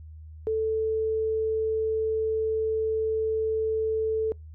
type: tone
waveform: sine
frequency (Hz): 440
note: A4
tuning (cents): 0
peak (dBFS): -23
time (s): 0.47-4.32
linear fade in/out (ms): 0
effects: noise-tail reverb RT60 0.2 s tail -26 dB re dry + added 78 Hz sine -41 dBFS peak until 4.54 s